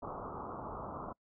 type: low-pass noise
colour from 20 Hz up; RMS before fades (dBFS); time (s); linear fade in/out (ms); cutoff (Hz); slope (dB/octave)
white; -43; 0.02-1.13; 10; 1300; 96
effects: noise-tail reverb RT60 0.1 s tail -26 dB re dry